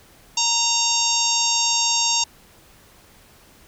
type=harmonic tone; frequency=926 Hz; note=A#5; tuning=12 cents flat; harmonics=1 / 3 / 4 / 5 / 6 / 7 / 8; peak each=-26 / -27 / -26 / -26 / -24 / -23 / -27 dBFS; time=0.37-2.24 s; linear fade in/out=5 ms; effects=pink hiss -51 dBFS RMS until 3.67 s